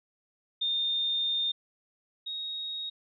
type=tone pair in turn; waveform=sine; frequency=3636 / 3760 Hz; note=A#7 / A#7; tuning=-44 / +14 cents; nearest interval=minor second; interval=58 cents; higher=second; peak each=-26 / -33 dBFS; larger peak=first; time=0.61-1.52 / 2.26-2.9 s; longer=first; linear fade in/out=10 ms; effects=none